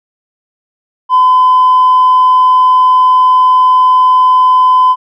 triangle tone with tanh clipping, 1015 Hz, B5, 47 cents sharp, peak -4 dBFS, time 1.09-4.96 s, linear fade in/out 50 ms, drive 5 dB, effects none

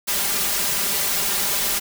white noise with comb filter, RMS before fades -22 dBFS, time 0.07-1.8 s, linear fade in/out 20 ms, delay 5 ms, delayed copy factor +0.75, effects none

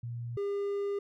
sine / triangle tone pair in turn, 118.6 / 402.6 Hz, A#2 / G4, +30 / +46 cents, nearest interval octave + major sixth, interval 2116 cents, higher second, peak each -35 / -28 dBFS, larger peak second, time 0.03-0.37 / 0.37-0.99 s, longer second, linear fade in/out 5 ms, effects none

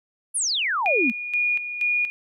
sine exponential sweep, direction down, 11000 to 207.7 Hz, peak -21 dBFS, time 0.34-1.12 s, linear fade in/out 20 ms
sine tone with tremolo, 2441 Hz, D#7, 34 cents flat, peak -19 dBFS, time 0.86-2.1 s, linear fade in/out 0 ms, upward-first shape square, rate 2.1 Hz, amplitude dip 65%
effects none

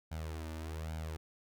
sawtooth tone with flanger, 79.5 Hz, D#2, 38 cents sharp, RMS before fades -41 dBFS, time 0.11-1.17 s, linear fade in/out 10 ms, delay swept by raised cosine 1.3 to 3.4 ms, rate 1.2 Hz, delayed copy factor +0.65, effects none

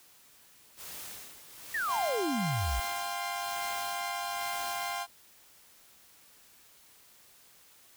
white noise with tremolo, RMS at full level -43 dBFS, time 0.76-5.03 s, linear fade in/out 50 ms, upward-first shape sine, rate 1.1 Hz, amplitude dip 70%
sine exponential sweep, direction down, 1927 to 52.9 Hz, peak -29 dBFS, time 1.74-2.8 s, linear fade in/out 5 ms
sawtooth chord, F suspended second, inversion none, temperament equal with one note detuned, 698.5 / 797.2 / 1046.5 Hz, F5 / G5 / C6, 0 / +29 / 0 cents, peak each -34 dBFS, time 1.87-5.07 s, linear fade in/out 50 ms
effects white hiss -59 dBFS RMS until 7.96 s

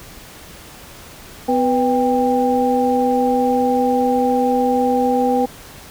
sine tone cluster, 252.1 / 493.2 / 793 Hz, B3 / B4 / G5, +36 / -2 / +20 cents, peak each -18 dBFS, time 1.48-5.46 s, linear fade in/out 10 ms, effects pink hiss -39 dBFS RMS until 5.9 s

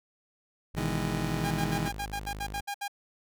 sawtooth tone, 51.91 Hz, G#1, in tune, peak -34 dBFS, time 0.74-2.61 s, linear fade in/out 5 ms
30% pulse chord, E major seventh, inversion second, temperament just, 123.61 / 154.51 / 164.81 / 206 Hz, B2 / D#3 / E3 / G#3, +2 / -12 / 0 / -14 cents, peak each -33 / -31 / -31 / -33 dBFS, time 0.76-1.9 s, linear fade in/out 20 ms
sawtooth tone bursts, 809 Hz, G#5, 46 cents flat, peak -28 dBFS, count 11, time 1.44-2.881 s, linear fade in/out 10 ms, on 71 ms, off 66 ms
effects none

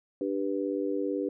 sine chord, G major, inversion second, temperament just, 294 / 392 / 490 Hz, D4 / G4 / B4, +2 / 0 / -14 cents, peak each -31 / -32 / -33 dBFS, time 0.21-1.29 s, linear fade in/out 2 ms, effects none

